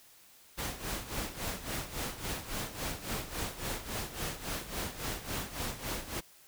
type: noise with tremolo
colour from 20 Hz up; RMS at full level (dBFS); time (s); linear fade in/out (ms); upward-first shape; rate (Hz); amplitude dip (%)
pink; -35; 0.57-6.21; 20; sine; 3.6; 75
effects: white hiss -59 dBFS RMS until 6.47 s